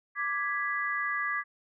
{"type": "chord", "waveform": "sine", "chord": "G# diminished", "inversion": "second", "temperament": "equal", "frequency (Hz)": [1174.7, 1661.2, 1975.5], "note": ["D6", "G#6", "B6"], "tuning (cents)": [0, 0, 0], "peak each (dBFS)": [-33, -32, -33], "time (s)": [0.15, 1.44], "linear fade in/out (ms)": 50, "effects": []}